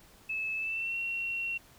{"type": "tone with pitch glide", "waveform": "sine", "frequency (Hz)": [2606, 2731], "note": ["E7", "F7"], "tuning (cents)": [-20, -39], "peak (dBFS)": -31, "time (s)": [0.29, 1.58], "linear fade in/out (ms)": 10, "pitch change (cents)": 81, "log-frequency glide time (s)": [0.55, 0.97], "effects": ["pink hiss -58 dBFS RMS until 1.78 s"]}